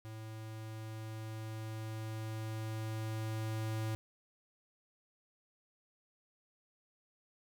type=tone with level ramp; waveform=square; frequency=110 Hz; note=A2; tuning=in tune; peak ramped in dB=-45 to -35 dBFS; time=0.05-3.95 s; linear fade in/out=0 ms; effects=none